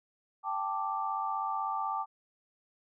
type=chord; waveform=sine; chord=G suspended second; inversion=none; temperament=equal; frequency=784 / 880 / 1174.7 Hz; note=G5 / A5 / D6; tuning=0 / 0 / 0 cents; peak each=-36 / -35 / -34 dBFS; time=0.43-2.06 s; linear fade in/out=50 ms; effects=none